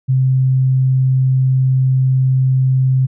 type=tone; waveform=sine; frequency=130.81 Hz; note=C3; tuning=in tune; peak=-10 dBFS; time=0.08-3.07 s; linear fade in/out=20 ms; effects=none